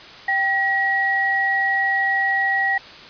sine tone pair together, 782 / 1911.1 Hz, G5 / A#6, -4 / +43 cents, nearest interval octave + minor third, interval 1547 cents, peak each -23 / -18 dBFS, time 0.28-2.78 s, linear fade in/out 5 ms, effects white hiss -40 dBFS RMS until 3.09 s + resampled to 11025 Hz

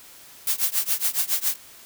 blue noise with tremolo, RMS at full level -20 dBFS, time 0.47-1.56 s, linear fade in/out 2 ms, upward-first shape triangle, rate 7.2 Hz, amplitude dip 100%, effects white hiss -47 dBFS RMS until 1.85 s

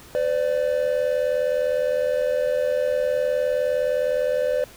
triangle tone pair together, 507.7 / 587.3 Hz, B4 / D5, +48 / 0 cents, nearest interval minor third, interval 252 cents, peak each -20 / -21 dBFS, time 0.15-4.64 s, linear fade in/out 0 ms, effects pink hiss -46 dBFS RMS until 4.76 s

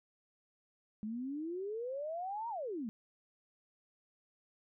sine exponential two-way sweep, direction up then down, 207.7 to 955 to 207.7 Hz, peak -37 dBFS, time 1.03-2.89 s, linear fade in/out 0 ms, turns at 2.49 s, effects none

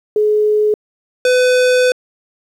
sine / square tone pair in turn, 423.7 / 502.3 Hz, G#4 / B4, +35 / +29 cents, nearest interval minor third, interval 294 cents, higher second, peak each -10 dBFS, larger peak neither, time 0.16-0.74 / 1.25-1.92 s, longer second, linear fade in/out 2 ms, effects low-pass 8000 Hz 12 dB/octave + 8-bit

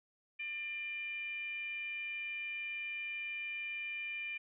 sine tone with frequency modulation, 2391 Hz, D7, 30 cents sharp, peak -38 dBFS, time 0.39-4.38 s, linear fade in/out 10 ms, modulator 598 Hz, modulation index 0.43, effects none

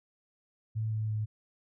sine tone with pitch steps, 110 / 108.8 / 107.61 Hz, A2 / A2 / A2, 0 / -19 / -38 cents, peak -29 dBFS, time 0.75-1.26 s, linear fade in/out 20 ms, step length 170 ms, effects none

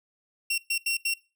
sawtooth tone bursts at uneven times, 2732 Hz, F7, 39 cents flat, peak -21 dBFS, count 4, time 0.5-0.58 / 0.7-0.78 / 0.86-0.97 / 1.05-1.14 s, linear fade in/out 5 ms, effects noise-tail reverb RT60 0.3 s tail -21 dB re dry

